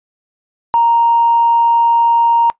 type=tone with tanh clipping; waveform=triangle; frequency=932.3 Hz; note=A#5; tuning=in tune; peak=-8 dBFS; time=0.74-2.5 s; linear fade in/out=0 ms; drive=4 dB; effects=noise-tail reverb RT60 0.1 s tail -20 dB re dry + resampled to 8000 Hz